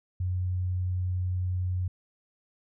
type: tone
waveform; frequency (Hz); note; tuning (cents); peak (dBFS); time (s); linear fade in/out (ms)
sine; 91.1; F#2; -26; -26; 0.2-1.88; 5
effects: none